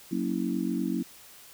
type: chord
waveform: sine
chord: F# dominant seventh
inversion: none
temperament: equal with one note detuned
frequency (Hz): 185 / 233.1 / 277.2 / 325.1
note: F#3 / A#3 / C#4 / E4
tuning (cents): 0 / 0 / 0 / -24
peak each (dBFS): -32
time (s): 0.11-1.03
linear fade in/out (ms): 10
effects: white hiss -51 dBFS RMS until 1.53 s